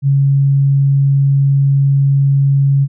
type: tone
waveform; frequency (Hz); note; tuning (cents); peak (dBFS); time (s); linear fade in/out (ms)
sine; 138.59; C#3; 0; -8; 0.02-2.88; 50
effects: none